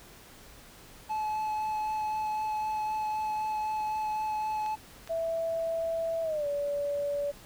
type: tone with vibrato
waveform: triangle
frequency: 860 Hz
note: A5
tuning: 40 cents flat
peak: -27 dBFS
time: 1.09-4.76 s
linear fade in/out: 20 ms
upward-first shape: sine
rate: 3.9 Hz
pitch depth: 10 cents each way
type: clicks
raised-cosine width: 0.2 ms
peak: -28 dBFS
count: 2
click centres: 4.662 / 5.075 s
type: tone with pitch glide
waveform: sine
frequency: 659.3 to 574 Hz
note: E5 to D5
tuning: 0 to -40 cents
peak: -28 dBFS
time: 5.09-7.32 s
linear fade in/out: 20 ms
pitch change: -240 cents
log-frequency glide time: 6.22-6.47 s
effects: pink hiss -52 dBFS RMS until 7.45 s